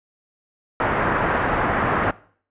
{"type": "low-pass noise", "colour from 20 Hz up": "white", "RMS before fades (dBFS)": -21, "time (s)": [0.8, 2.11], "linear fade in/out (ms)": 2, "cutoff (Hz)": 1600, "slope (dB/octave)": 24, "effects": ["noise-tail reverb RT60 0.5 s tail -20 dB re dry", "resampled to 8000 Hz"]}